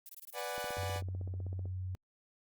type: noise bursts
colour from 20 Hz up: violet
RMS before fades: -49 dBFS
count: 13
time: 0.06-0.728 s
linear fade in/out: 2 ms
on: 32 ms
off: 21 ms
type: chord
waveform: sawtooth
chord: G# half-diminished seventh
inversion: first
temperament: equal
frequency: 493.9 / 587.3 / 740 / 830.6 Hz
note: B4 / D5 / F#5 / G#5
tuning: 0 / 0 / 0 / 0 cents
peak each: -39 / -38 / -39 / -42 dBFS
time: 0.33-1.02 s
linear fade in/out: 50 ms
type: click train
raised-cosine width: 2 ms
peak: -35 dBFS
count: 18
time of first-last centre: 0.58-1.656 s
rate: 15.8 Hz
type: tone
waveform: sine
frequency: 92.5 Hz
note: F#2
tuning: in tune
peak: -36 dBFS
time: 0.78-1.95 s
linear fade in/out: 0 ms
effects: Opus 48 kbps